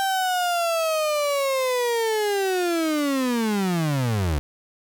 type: linear sweep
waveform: 35% pulse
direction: down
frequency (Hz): 784 to 67.9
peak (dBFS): -19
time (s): 0-4.39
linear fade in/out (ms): 0
effects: none

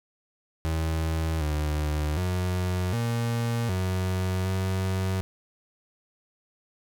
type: tone with pitch steps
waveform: 35% pulse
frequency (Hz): 80.4 / 75.5 / 91 / 117.2 / 92.8 / 94.4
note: E2 / D2 / F#2 / A#2 / F#2 / F#2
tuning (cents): -43 / +48 / -28 / +10 / +6 / +35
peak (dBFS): -23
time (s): 0.65-5.21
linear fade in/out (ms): 0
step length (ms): 760
effects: none

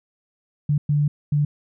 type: tone bursts at uneven times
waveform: sine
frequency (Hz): 146.83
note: D3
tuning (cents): 0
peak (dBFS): -16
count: 3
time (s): 0.69-0.78 / 0.89-1.08 / 1.32-1.45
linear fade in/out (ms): 5
effects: none

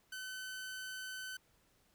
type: tone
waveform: sawtooth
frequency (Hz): 1520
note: F#6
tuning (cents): +46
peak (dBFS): -39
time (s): 0.12-1.37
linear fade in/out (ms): 5
effects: pink hiss -72 dBFS RMS until 1.94 s

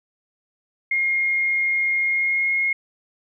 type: tone with pitch glide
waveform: sine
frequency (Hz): 2137 to 2153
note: C7 to C7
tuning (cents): +36 to +49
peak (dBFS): -18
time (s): 0.91-2.73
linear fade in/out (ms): 5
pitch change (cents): +13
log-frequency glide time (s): 2.03-2.5
effects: none

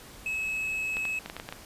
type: tone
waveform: triangle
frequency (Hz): 2579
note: E7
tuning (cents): -39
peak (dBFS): -27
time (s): 0.26-1.19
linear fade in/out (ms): 2
type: clicks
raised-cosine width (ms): 0.3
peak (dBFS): -20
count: 8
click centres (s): 0.969 / 1.053 / 1.26 / 1.299 / 1.366 / 1.399 / 1.489 / 1.525
effects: pink hiss -48 dBFS RMS until 1.65 s + resampled to 32000 Hz

